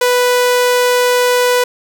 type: tone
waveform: sawtooth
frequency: 493.9 Hz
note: B4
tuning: in tune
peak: -6 dBFS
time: 0.01-1.64 s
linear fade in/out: 5 ms
effects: none